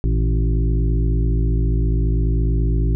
harmonic tone with a mistuned harmonic, 54.7 Hz, A1, 9 cents flat, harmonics 1 / 2 / 3 / 5 / 6 / 7, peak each -16 / -22 / -26 / -30 / -32 / -33 dBFS, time 0.04-2.95 s, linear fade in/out 0 ms, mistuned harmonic 2, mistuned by +90 cents, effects none

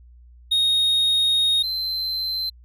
triangle tone pair in turn, 3729 / 4093 Hz, A#7 / C8, 0 / -39 cents, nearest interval major second, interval 161 cents, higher second, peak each -15 / -22 dBFS, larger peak first, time 0.51-1.63 / 1.63-2.5 s, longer first, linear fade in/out 10 ms, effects added 60 Hz sine -45 dBFS peak until 2.64 s

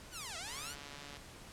5% pulse linear two-way sweep, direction down then up, 1558 to 629 to 1558 Hz, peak -30 dBFS, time 0.11-0.76 s, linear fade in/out 50 ms, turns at 0.37 s
click train, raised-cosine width 0.2 ms, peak -32 dBFS, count 101, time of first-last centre 0.47-1.169 s, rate 143 Hz
effects pink hiss -53 dBFS RMS until 1.52 s + low-pass 10000 Hz 12 dB/octave

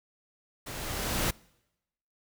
pink noise with level ramp, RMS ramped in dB -40 to -27 dBFS, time 0.66-1.31 s, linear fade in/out 10 ms, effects noise-tail reverb RT60 0.9 s tail -25 dB re dry

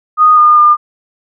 sine tone with pitch steps, 1238 / 1216 / 1205 Hz, D#6 / D#6 / D6, -9 / -40 / +44 cents, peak -3 dBFS, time 0.17-0.77 s, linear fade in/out 50 ms, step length 200 ms, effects none

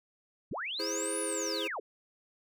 sine linear two-way sweep, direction up then down, 54.4 to 10230 to 326.2 Hz, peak -34 dBFS, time 0.51-1.8 s, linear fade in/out 5 ms, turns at 1.2 s
square chord, E augmented, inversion none, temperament equal, 329.6 / 415.3 / 523.3 Hz, E4 / G#4 / B#4, 0 / 0 / 0 cents, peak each -39 dBFS, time 0.79-1.68 s, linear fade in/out 10 ms
effects none

